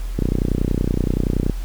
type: click train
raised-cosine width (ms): 3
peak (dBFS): -6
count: 41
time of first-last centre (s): 0.19-1.497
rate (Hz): 30.6
effects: added 41 Hz sine -23 dBFS peak until 1.64 s + pink hiss -43 dBFS RMS until 1.64 s